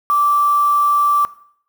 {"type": "tone with quantisation", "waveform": "sine", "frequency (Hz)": 1167, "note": "D6", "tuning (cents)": -11, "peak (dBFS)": -12, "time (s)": [0.1, 1.25], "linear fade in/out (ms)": 0, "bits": 5, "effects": ["noise-tail reverb RT60 0.6 s tail -17 dB re dry"]}